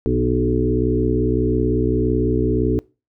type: harmonic tone with a mistuned harmonic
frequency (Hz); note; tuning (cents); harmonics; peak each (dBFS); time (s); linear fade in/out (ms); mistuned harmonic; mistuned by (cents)
61.74; B1; 0; 1 / 2 / 4 / 5 / 6 / 7; -23 / -23 / -23 / -23 / -23 / -23; 0.06-2.79; 0; 6; +18
effects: noise-tail reverb RT60 0.3 s tail -23 dB re dry